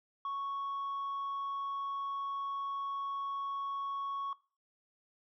sine tone with tanh clipping, 1108.7 Hz, C#6, in tune, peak -35 dBFS, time 0.25-4.33 s, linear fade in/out 2 ms, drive 1 dB, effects noise-tail reverb RT60 0.4 s tail -21 dB re dry

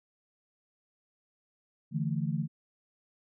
sine chord, D suspended second, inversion none, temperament just, 146.83 / 165.19 / 220.2 Hz, D3 / E3 / A3, 0 / +4 / +2 cents, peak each -32 / -32 / -35 dBFS, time 1.91-2.48 s, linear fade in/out 50 ms, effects none

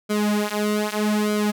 sawtooth tone with flanger, 210 Hz, G#3, 19 cents sharp, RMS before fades -22 dBFS, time 0.09-1.52 s, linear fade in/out 20 ms, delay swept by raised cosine 1.1 to 6 ms, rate 0.81 Hz, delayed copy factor -0.95, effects none

